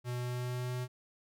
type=tone with pitch glide; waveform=square; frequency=123.1 to 125.18 Hz; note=B2 to B2; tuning=-5 to +24 cents; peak=-35 dBFS; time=0.04-0.88 s; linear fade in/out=50 ms; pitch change=+29 cents; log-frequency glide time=0.17-0.77 s; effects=none